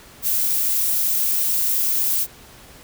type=noise; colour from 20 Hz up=violet; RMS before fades=-20 dBFS; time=0.22-2.27 s; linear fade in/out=50 ms; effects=pink hiss -45 dBFS RMS until 2.83 s